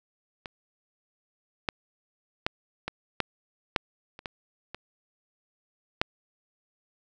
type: clicks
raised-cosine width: 0.3 ms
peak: -21 / -10 / -9 / -15 / -8 / -6 / -27 / -18 / -21 / -6 dBFS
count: 10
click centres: 0.458 / 1.688 / 2.465 / 2.88 / 3.203 / 3.762 / 4.191 / 4.258 / 4.746 / 6.015 s
effects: none